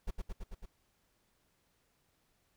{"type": "noise with echo", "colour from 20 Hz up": "brown", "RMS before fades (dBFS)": -35, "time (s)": [0.07, 0.11], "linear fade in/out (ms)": 10, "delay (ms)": 110, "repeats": 5, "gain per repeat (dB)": -2, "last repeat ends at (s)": 0.66, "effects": ["pink hiss -75 dBFS RMS until 2.56 s"]}